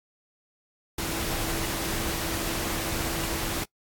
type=tone in noise; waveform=sine; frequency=329.6 Hz; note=E4; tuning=in tune; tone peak=-36 dBFS; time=0.98-3.64 s; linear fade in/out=5 ms; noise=pink; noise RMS=-30 dBFS; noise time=0.98-3.64 s; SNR=-9 dB; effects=noise-tail reverb RT60 0.1 s tail -22 dB re dry + AAC 64 kbps